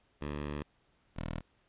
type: tone pair in turn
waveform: 10% pulse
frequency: 73.42 / 40.59 Hz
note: D2 / E1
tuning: 0 / -26 cents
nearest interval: minor seventh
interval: 1026 cents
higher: first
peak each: -28 dBFS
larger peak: neither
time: 0.21-0.63 / 1.16-1.41 s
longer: first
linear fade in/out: 10 ms
effects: pink hiss -71 dBFS RMS until 1.68 s + resampled to 8000 Hz